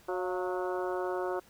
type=harmonic tone with a mistuned harmonic; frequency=183.2 Hz; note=F#3; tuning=17 cents flat; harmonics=2 / 3 / 4 / 5 / 6 / 7 / 8; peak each=-33 / -37 / -39 / -41 / -43 / -44 / -45 dBFS; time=0.08-1.4 s; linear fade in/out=10 ms; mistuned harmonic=4; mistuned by=-55 cents; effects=pink hiss -60 dBFS RMS until 1.49 s